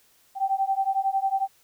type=beating tone pair; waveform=sine; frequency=772 / 783 Hz; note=G5 / G5; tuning=-27 / -2 cents; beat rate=11 Hz; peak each=-25 dBFS; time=0.35-1.48 s; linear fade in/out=50 ms; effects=white hiss -61 dBFS RMS until 1.63 s